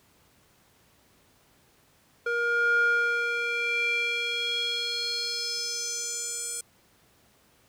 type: tone with band-pass filter sweep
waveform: square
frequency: 472.3 Hz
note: A#4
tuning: 23 cents sharp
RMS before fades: -28 dBFS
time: 2.26-6.61 s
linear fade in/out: 5 ms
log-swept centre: 1100 to 8600 Hz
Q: 4.4
effects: pink hiss -62 dBFS RMS until 7.68 s + high-pass 60 Hz 12 dB/octave